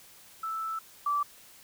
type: tone pair in turn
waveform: sine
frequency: 1318.5 / 1161.5 Hz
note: E6 / D6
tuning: 0 / -20 cents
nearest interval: major second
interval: 220 cents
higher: first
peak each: -31 / -25 dBFS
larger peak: second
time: 0.43-0.79 / 1.06-1.23 s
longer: first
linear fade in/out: 5 ms
effects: white hiss -54 dBFS RMS until 1.63 s